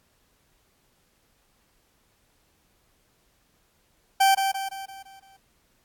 40% pulse tone with echo, 778 Hz, G5, 13 cents flat, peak -15 dBFS, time 4.2-4.35 s, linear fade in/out 10 ms, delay 170 ms, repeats 6, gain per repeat -6 dB, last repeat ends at 5.37 s, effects pink hiss -66 dBFS RMS until 5.84 s + AAC 64 kbps

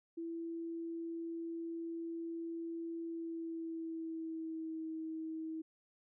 sine tone with pitch glide, 332.7 to 319.7 Hz, E4 to D#4, +16 to +47 cents, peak -39 dBFS, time 0.17-5.62 s, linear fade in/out 10 ms, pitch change -69 cents, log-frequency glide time 3.02-4.88 s, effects none

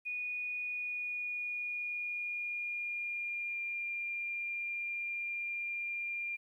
sine tone with pitch glide, 2464 to 2395 Hz, D#7 to D7, -17 to +33 cents, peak -35 dBFS, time 0.05-6.37 s, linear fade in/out 20 ms, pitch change -50 cents, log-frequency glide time 0.61-3.85 s, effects 12-bit

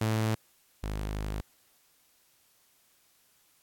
sawtooth tone pair in turn, 110 / 51.73 Hz, A2 / G#1, 0 / -6 cents, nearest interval octave + minor second, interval 1306 cents, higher first, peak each -22 / -28 dBFS, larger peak first, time 0.01-0.35 / 0.83-1.41 s, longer second, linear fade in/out 5 ms, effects white hiss -66 dBFS RMS until 3.62 s + AAC 64 kbps

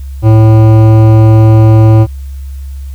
triangle tone with hard clipping, 110 Hz, A2, in tune, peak -3 dBFS, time 0.22-2.07 s, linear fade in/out 50 ms, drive 18 dB, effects added 68 Hz sine -19 dBFS peak until 2.94 s + white hiss -45 dBFS RMS until 2.94 s

